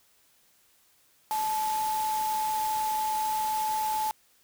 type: tone in noise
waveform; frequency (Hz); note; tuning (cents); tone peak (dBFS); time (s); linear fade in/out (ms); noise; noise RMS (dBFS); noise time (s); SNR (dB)
sine; 866; A5; -28; -26; 1.31-4.11; 0; white; -38; 1.31-4.11; +9
effects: white hiss -64 dBFS RMS until 4.43 s